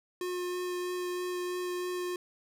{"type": "tone with vibrato", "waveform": "square", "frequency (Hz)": 359.2, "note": "F4", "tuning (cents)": 49, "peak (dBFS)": -33, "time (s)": [0.21, 2.16], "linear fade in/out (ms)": 2, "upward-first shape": "sine", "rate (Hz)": 3.1, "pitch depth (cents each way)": 9, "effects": []}